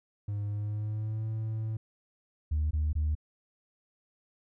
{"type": "tone with pitch glide", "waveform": "triangle", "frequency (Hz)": [102.8, 110.18], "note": ["G#2", "A2"], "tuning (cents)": [-17, 3], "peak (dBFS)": -28, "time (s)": [0.28, 1.77], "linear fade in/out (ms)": 5, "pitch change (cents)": 120, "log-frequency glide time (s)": [0.45, 1.27]}
{"type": "tone bursts", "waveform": "sine", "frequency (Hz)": 76.3, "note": "D#2", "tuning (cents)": -33, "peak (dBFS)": -24, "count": 3, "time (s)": [2.51, 3.152], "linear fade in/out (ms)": 10, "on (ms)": 200, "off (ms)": 21}
{"effects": ["tanh soft clip ceiling -23 dBFS"]}